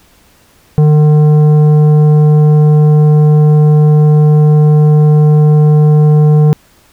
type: tone with tanh clipping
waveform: sine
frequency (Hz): 151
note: D3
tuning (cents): +48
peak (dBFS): -5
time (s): 0.78-6.53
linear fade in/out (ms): 0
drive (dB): 10
effects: pink hiss -47 dBFS RMS until 6.92 s